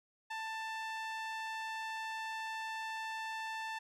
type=tone with band-pass filter; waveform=sawtooth; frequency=886 Hz; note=A5; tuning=12 cents sharp; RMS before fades=-41 dBFS; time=0.3-3.79 s; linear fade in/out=10 ms; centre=1800 Hz; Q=0.76; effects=none